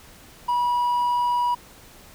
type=tone with hard clipping; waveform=triangle; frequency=971 Hz; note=B5; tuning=30 cents flat; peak=-20 dBFS; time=0.48-1.55 s; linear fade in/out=10 ms; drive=5 dB; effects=pink hiss -48 dBFS RMS until 2.14 s